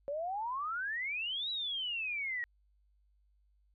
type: exponential two-way sweep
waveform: sine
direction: up then down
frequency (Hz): 550 to 3951 to 1876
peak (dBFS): -34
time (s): 0.08-2.44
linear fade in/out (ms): 0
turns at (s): 1.5
effects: added 50 Hz sine -67 dBFS peak until 3.74 s